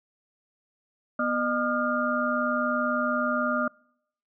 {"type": "tone cluster", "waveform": "sine", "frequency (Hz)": [245.2, 608, 1213, 1409], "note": ["B3", "D#5", "D#6", "F6"], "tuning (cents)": [-12, -40, -44, 15], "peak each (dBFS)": -29, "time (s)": [1.19, 3.68], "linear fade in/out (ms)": 5, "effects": ["noise-tail reverb RT60 0.7 s tail -26 dB re dry"]}